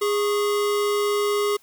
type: tone pair together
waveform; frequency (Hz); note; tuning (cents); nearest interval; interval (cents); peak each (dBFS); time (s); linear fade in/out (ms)
square; 412 / 1100; G#4 / C#6; -14 / -14; octave + perfect fourth; 1700; -21 / -31; 0.01-1.57; 10
effects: white hiss -57 dBFS RMS until 1.62 s